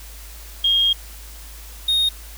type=tone pair in turn; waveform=sine / triangle; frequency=3243 / 3714 Hz; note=G#7 / A#7; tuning=-42 / -7 cents; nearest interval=major second; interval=235 cents; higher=second; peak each=-14 dBFS; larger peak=neither; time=0.64-0.93 / 1.88-2.09 s; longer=first; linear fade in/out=5 ms; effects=added 53 Hz sine -37 dBFS peak until 2.37 s + white hiss -42 dBFS RMS until 2.37 s